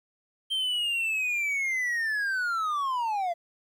triangle linear sweep, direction down, 3156 to 665 Hz, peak -24 dBFS, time 0.5-3.34 s, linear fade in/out 20 ms, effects 11-bit

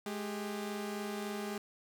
sawtooth tone pair together, 210.7 / 397.8 Hz, G#3 / G4, +25 / +25 cents, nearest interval major seventh, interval 1100 cents, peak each -35 / -37 dBFS, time 0.06-1.58 s, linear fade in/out 2 ms, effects none

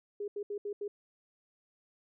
sine tone bursts at uneven times, 410 Hz, G#4, 22 cents flat, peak -34 dBFS, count 5, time 0.2-0.28 / 0.36-0.43 / 0.5-0.58 / 0.65-0.73 / 0.81-0.88 s, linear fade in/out 5 ms, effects none

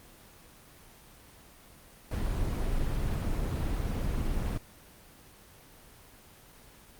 brown noise, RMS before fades -30 dBFS, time 2.11-4.58 s, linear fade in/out 5 ms, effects pink hiss -54 dBFS RMS until 6.99 s + Opus 24 kbps

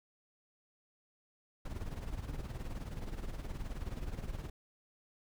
brown noise with tremolo, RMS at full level -38 dBFS, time 1.65-4.5 s, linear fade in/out 5 ms, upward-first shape sine, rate 19 Hz, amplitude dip 65%, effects none

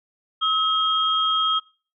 sine tone pair together, 1283 / 3235 Hz, E6 / G#7, -47 / -46 cents, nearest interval octave + major third, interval 1601 cents, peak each -21 dBFS, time 0.41-1.6 s, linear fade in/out 20 ms, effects noise-tail reverb RT60 0.4 s tail -23 dB re dry

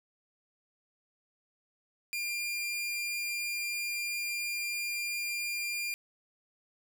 sawtooth tone, 2399 Hz, D7, 36 cents sharp, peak -29 dBFS, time 2.13-5.94 s, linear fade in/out 0 ms, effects none

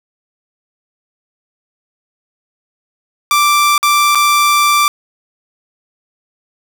sawtooth tone with dropouts, 1174.7 Hz, D6, in tune, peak -5 dBFS, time 3.31-4.88 s, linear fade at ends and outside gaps 1 ms, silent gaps 3.779-3.829 / 4.149-4.154 s, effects none

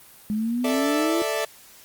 sine exponential sweep, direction up, 208.1 to 343.7 Hz, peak -22 dBFS, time 0.3-1.22 s, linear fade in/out 0 ms
sawtooth chord, A suspended fourth, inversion none, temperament equal, 440 / 587.3 / 659.3 Hz, A4 / D5 / E5, 0 / 0 / 0 cents, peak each -24 dBFS, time 0.64-1.45 s, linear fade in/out 5 ms
effects white hiss -49 dBFS RMS until 1.84 s + Opus 32 kbps

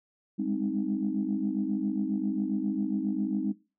sine chord, Ab major seventh, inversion third, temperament equal with one note detuned, 200.3 / 207.7 / 261.6 / 311.1 Hz, G3 / Ab3 / C4 / Eb4, +38 / 0 / 0 / 0 cents, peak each -32 dBFS, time 0.38-3.53 s, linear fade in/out 20 ms, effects noise-tail reverb RT60 0.3 s tail -20 dB re dry + tanh soft clip ceiling -17 dBFS

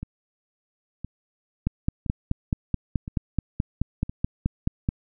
two click trains, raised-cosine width 5 ms, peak -10 / -20 dBFS, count 16 / 5, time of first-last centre 1.67-4.889 / 0.03-4.095 s, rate 4.66 / 0.984 Hz, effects none

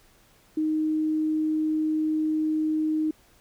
sine tone, 311.1 Hz, D#4, in tune, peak -22 dBFS, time 0.57-3.11 s, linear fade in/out 5 ms, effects pink hiss -59 dBFS RMS until 3.4 s

